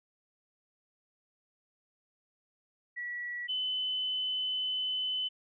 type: tone pair in turn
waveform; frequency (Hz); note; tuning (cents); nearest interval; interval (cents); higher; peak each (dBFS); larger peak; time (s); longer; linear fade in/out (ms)
sine; 1938 / 3024; B6 / F#7; -33 / +37; minor sixth; 770; second; -35 / -30; second; 2.96-3.48 / 3.48-5.29; second; 20
effects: none